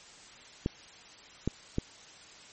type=clicks; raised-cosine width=3 ms; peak=-15 dBFS; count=3; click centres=0.661 / 1.476 / 1.784 s; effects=white hiss -52 dBFS RMS until 2.52 s + MP3 32 kbps